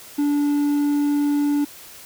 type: tone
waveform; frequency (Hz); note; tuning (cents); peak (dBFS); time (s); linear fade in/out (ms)
triangle; 290; D4; -22; -15; 0.18-1.65; 10
effects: white hiss -42 dBFS RMS until 2.05 s